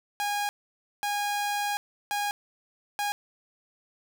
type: tone bursts at uneven times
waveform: sawtooth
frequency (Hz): 820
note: G#5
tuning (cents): -22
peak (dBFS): -23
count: 4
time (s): 0.2-0.49 / 1.03-1.77 / 2.11-2.31 / 2.99-3.12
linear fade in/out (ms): 0
effects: none